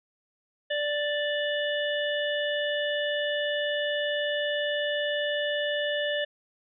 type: harmonic tone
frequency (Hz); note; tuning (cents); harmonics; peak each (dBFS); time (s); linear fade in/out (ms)
587.3; D5; 0; 1 / 3 / 5 / 6; -28 / -31 / -34 / -37; 0.7-6.25; 10
effects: none